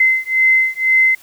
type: beating tone pair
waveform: sine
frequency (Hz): 2060 / 2062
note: C7 / C7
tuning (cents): -28 / -26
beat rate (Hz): 2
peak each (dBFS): -14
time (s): 0-1.15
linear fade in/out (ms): 5
effects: white hiss -46 dBFS RMS until 1.22 s